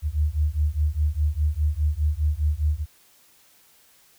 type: beating tone pair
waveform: sine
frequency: 73.1 / 78 Hz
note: D2 / D#2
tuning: -7 / +5 cents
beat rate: 4.9 Hz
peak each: -23 dBFS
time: 0.02-2.86 s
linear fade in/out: 50 ms
effects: white hiss -57 dBFS RMS until 4.18 s